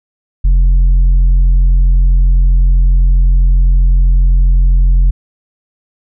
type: tone with tanh clipping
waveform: sine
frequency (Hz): 43.85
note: F1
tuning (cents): +8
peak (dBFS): -6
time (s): 0.44-5.11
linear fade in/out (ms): 10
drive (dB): 4
effects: none